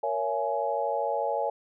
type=chord; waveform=sine; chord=A# half-diminished seventh; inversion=none; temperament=just; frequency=466.2 / 559.4 / 671.3 / 839.1 Hz; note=A#4 / C#5 / E5 / G#5; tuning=0 / +16 / +31 / +18 cents; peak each=-33 / -30 / -32 / -30 dBFS; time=0.03-1.5 s; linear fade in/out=5 ms; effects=none